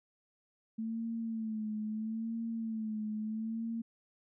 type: tone with vibrato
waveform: sine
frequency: 221.2 Hz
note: A3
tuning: 9 cents sharp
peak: -34 dBFS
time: 0.78-3.82 s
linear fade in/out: 10 ms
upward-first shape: sine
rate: 0.76 Hz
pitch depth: 59 cents each way
effects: none